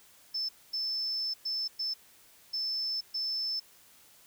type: tone bursts at uneven times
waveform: sine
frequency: 5274 Hz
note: E8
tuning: in tune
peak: -30 dBFS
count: 6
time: 0.34-0.49 / 0.73-1.34 / 1.45-1.68 / 1.79-1.94 / 2.53-3.01 / 3.14-3.6 s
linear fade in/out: 10 ms
effects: white hiss -59 dBFS RMS until 4.26 s